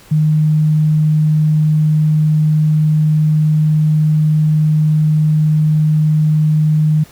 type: tone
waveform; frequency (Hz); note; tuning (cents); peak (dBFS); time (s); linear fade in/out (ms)
sine; 153.9; D#3; -19; -9; 0.11-7.04; 10
effects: pink hiss -43 dBFS RMS until 7.11 s